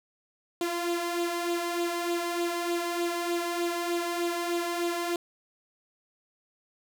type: tone with flanger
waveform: sawtooth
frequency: 344.9 Hz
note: F4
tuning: 22 cents flat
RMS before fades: -30 dBFS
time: 0.61-5.16 s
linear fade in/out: 2 ms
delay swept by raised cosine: 0.26 to 1.96 ms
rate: 3.3 Hz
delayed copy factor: +0.55
effects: none